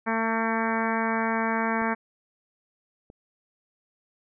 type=harmonic tone; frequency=225.2 Hz; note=A3; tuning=40 cents sharp; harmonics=1 / 2 / 3 / 4 / 5 / 6 / 7 / 8 / 9 / 10; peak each=-28 / -33 / -33 / -30 / -33 / -36 / -33 / -35 / -39 / -37 dBFS; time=0.06-1.95 s; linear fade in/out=20 ms
type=clicks; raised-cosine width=2 ms; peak=-30 / -33 dBFS; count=2; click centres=1.818 / 3.101 s
effects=none